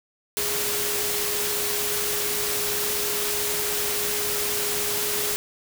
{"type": "tone in noise", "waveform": "sine", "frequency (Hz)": 415.3, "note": "G#4", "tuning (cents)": 0, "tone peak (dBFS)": -32, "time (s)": [0.37, 5.36], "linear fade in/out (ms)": 0, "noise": "white", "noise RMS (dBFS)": -26, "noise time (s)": [0.37, 5.36], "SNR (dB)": -9, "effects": []}